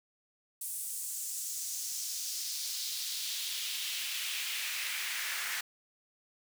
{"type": "noise with high-pass filter sweep", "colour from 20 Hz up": "pink", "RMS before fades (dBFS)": -37, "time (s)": [0.61, 5.61], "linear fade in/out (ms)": 5, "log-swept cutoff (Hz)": [9400, 1700], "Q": 1.9, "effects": []}